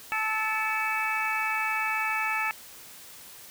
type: harmonic tone with a mistuned harmonic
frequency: 436.3 Hz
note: A4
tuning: 15 cents flat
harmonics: 2 / 3 / 4 / 5 / 6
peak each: -32 / -32 / -32 / -32 / -32 dBFS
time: 0.12-2.51 s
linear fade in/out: 0 ms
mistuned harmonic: 5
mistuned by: +58 cents
effects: white hiss -47 dBFS RMS until 3.5 s